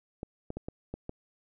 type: clicks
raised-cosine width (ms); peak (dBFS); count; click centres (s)
2; -23; 6; 0.231 / 0.504 / 0.57 / 0.685 / 0.94 / 1.094
effects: none